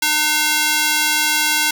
square tone with high-pass filter, 303 Hz, D#4, 46 cents flat, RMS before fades -17 dBFS, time 0.02-1.71 s, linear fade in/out 5 ms, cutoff 1700 Hz, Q 0.6, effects none

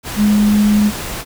sine tone in noise, 208.7 Hz, G#3, 9 cents sharp, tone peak -9 dBFS, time 0.16-0.92 s, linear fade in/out 50 ms, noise pink, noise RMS -25 dBFS, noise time 0.03-1.25 s, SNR +13 dB, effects none

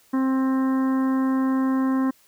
harmonic tone, 263.8 Hz, C4, 14 cents sharp, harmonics 1 / 2 / 3 / 4 / 5 / 6 / 7, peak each -19 / -35 / -38 / -32 / -41 / -42 / -43 dBFS, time 0.13-2.11 s, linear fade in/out 10 ms, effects white hiss -58 dBFS RMS until 2.27 s

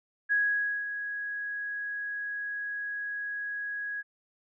sine tone with ADSR envelope, 1661.2 Hz, G#6, in tune, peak -22 dBFS, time 0.29-4.03 s, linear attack 30 ms, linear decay 530 ms, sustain -10 dB, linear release 32 ms, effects none

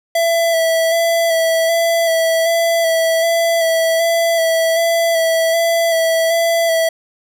square tone with vibrato, 662 Hz, E5, 7 cents sharp, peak -13 dBFS, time 0.15-6.89 s, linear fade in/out 5 ms, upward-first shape square, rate 1.3 Hz, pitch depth 18 cents each way, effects 7-bit

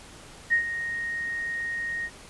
sine tone with ADSR envelope, 1864.7 Hz, A#6, in tune, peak -17 dBFS, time 0.5-2.1 s, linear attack 28 ms, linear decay 100 ms, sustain -11 dB, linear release 52 ms, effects pink hiss -47 dBFS RMS until 2.29 s + resampled to 24000 Hz

